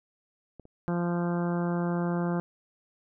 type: clicks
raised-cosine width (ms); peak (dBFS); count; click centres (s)
2; -31 / -38; 2; 0.597 / 0.654
type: harmonic tone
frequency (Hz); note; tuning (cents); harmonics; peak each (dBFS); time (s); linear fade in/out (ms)
173.5; F3; -11; 1 / 2 / 3 / 4 / 5 / 6 / 7 / 8 / 9; -27 / -33 / -37 / -39 / -41 / -43 / -44 / -45 / -46; 0.88-2.4; 0
effects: none

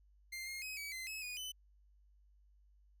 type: tone with pitch steps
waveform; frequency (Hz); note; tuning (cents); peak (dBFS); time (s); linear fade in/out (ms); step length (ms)
sawtooth; 2099 / 2134 / 2534 / 2280 / 2063 / 2578 / 2466 / 3019; C7 / C7 / D#7 / C#7 / C7 / E7 / D#7 / F#7; +5 / +34 / +31 / +48 / -25 / -39 / -16 / +34; -39; 0.32-1.52; 10; 150
effects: added 50 Hz sine -64 dBFS peak until 3 s

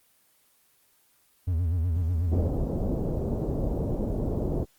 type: tone with vibrato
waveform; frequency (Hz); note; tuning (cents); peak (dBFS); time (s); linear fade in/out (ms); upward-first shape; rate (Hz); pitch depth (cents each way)
triangle; 85; F2; -46; -21; 1.47-2.49; 10; sine; 8.1; 130
type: low-pass noise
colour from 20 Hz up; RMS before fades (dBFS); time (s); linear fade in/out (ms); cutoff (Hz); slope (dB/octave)
pink; -28; 2.31-4.65; 20; 580; 24
effects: white hiss -64 dBFS RMS until 4.78 s + Opus 24 kbps

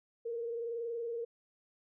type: tone with frequency modulation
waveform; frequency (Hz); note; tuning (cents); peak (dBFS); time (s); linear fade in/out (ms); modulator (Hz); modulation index
sine; 466.2; A#4; 0; -35; 0.25-1.25; 10; 21.2; 0.53
effects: none

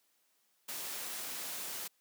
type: noise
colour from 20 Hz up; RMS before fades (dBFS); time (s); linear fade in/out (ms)
white; -41; 0.68-1.88; 10
effects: white hiss -74 dBFS RMS until 2 s + high-pass 200 Hz 12 dB/octave

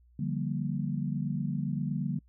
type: chord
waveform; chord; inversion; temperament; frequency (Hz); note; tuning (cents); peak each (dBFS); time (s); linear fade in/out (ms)
sine; G minor seventh; second; equal with one note detuned; 146.83 / 174.61 / 196 / 235.5; D3 / F3 / G3 / Bb3; 0 / 0 / 0 / +18; -32 / -36 / -35 / -36; 0.19-2.19; 5
effects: noise-tail reverb RT60 0.1 s tail -25 dB re dry + added 60 Hz sine -58 dBFS peak until 2.28 s

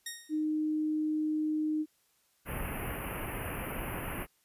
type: tone with exponential decay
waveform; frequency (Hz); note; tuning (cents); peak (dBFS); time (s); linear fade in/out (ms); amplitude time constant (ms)
10% pulse; 1864.7; A#6; 0; -26; 0.06-0.45; 5; 84
type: tone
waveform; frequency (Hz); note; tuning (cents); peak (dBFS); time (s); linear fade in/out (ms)
sine; 308.1; D#4; -17; -28; 0.29-1.86; 50
type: band-stop noise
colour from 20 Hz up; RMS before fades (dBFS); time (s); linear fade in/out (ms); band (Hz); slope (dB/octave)
pink; -37; 2.45-4.27; 50; 2900 to 10000; 96
effects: white hiss -71 dBFS RMS until 4.44 s + resampled to 32000 Hz

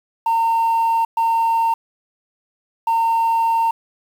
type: tone bursts at uneven times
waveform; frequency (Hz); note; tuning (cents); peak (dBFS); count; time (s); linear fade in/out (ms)
sine; 913; A#5; -36; -12; 3; 0.26-1.05 / 1.17-1.74 / 2.87-3.71; 5
effects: tanh soft clip ceiling -13 dBFS + 7-bit

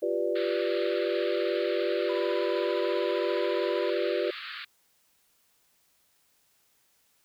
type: chord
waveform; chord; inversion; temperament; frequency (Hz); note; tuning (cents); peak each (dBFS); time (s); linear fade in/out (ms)
sine; G dominant seventh; third; equal; 349.2 / 392 / 493.9 / 587.3; F4 / G4 / B4 / D5; 0 / 0 / 0 / 0; -31; 0.02-4.31; 10
type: band-pass noise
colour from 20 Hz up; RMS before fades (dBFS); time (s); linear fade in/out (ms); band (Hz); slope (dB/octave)
pink; -40; 0.35-4.65; 10; 1200 to 4500; 96
type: tone with tremolo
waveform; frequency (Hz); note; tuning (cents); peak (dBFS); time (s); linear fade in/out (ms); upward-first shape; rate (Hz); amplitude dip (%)
triangle; 995; B5; +13; -35; 2.09-3.9; 5; sine; 15; 45
effects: white hiss -68 dBFS RMS until 7.24 s

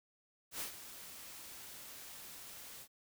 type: noise with ADSR envelope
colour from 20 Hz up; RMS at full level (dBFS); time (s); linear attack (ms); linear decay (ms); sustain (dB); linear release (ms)
white; -40; 0.51-2.88; 95; 110; -11; 67
effects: none

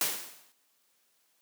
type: noise with exponential decay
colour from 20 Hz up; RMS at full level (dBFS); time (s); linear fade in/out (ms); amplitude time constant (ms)
white; -26; 0.01-0.52; 1; 110
effects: white hiss -71 dBFS RMS until 1.41 s + high-pass 200 Hz 12 dB/octave

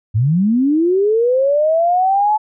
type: linear sweep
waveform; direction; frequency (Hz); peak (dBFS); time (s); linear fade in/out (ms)
sine; up; 97.9 to 867; -11; 0.14-2.38; 20
effects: none

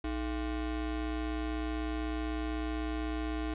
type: ring-modulated tone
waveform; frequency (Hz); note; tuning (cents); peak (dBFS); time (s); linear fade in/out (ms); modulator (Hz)
square; 185; F#3; 0; -30; 0.04-3.54; 5; 127
effects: resampled to 8000 Hz + 10-bit

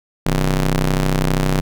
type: ring-modulated tone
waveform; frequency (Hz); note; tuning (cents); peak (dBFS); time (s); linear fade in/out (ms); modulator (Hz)
sawtooth; 95.2; F#2; +50; -8; 0.26-1.61; 5; 63.8
effects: none

